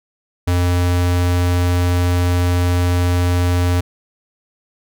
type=tone; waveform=square; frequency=88.6 Hz; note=F2; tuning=25 cents sharp; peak=-14 dBFS; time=0.47-3.81 s; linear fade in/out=10 ms; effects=none